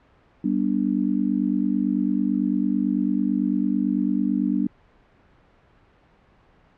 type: chord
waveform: sine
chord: G major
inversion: none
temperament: just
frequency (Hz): 196 / 245 / 294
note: G3 / B3 / D4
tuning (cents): 0 / -14 / +2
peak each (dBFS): -24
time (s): 0.44-4.67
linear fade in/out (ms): 5
effects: pink hiss -57 dBFS RMS until 6.77 s + low-pass 2000 Hz 12 dB/octave